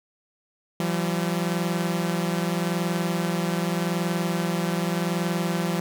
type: tone pair together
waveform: sawtooth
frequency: 170.1 / 190.93 Hz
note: F3 / G3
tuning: -45 / -45 cents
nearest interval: major second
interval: 200 cents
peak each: -21 / -24 dBFS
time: 0.8-5.8 s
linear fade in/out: 2 ms
effects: none